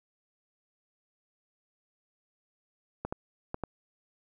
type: clicks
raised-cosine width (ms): 1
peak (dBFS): -19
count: 4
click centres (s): 3.05 / 3.125 / 3.544 / 3.637
effects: 10-bit